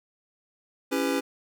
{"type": "chord", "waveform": "square", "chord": "C# half-diminished seventh", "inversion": "none", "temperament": "just", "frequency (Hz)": [277.2, 332.6, 399.1, 498.9], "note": ["C#4", "E4", "G4", "B4"], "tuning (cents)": [0, 16, 31, 17], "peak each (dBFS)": [-28, -33, -32, -31], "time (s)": [0.91, 1.21], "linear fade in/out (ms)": 20, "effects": []}